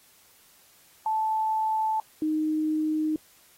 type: tone pair in turn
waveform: sine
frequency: 875 / 310 Hz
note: A5 / D#4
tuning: -10 / -6 cents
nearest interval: octave + tritone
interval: 1796 cents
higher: first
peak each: -23 dBFS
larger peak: neither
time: 1.06-2 / 2.22-3.16 s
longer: neither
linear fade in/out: 2 ms
effects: white hiss -58 dBFS RMS until 3.57 s + AAC 48 kbps